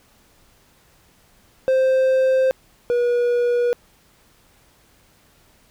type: tone pair in turn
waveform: triangle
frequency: 523.3 / 482.8 Hz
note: C5 / B4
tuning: 0 / -39 cents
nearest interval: minor second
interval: 139 cents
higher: first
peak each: -12 / -14 dBFS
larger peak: first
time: 1.68-2.51 / 2.9-3.73 s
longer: neither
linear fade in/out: 0 ms
effects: pink hiss -56 dBFS RMS until 5.7 s